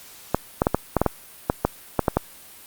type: clicks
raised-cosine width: 1 ms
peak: -3 dBFS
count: 12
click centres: 0.346 / 0.619 / 0.669 / 0.746 / 0.967 / 1.016 / 1.063 / 1.499 / 1.65 / 1.993 / 2.082 / 2.17 s
effects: white hiss -45 dBFS RMS until 2.66 s + Opus 48 kbps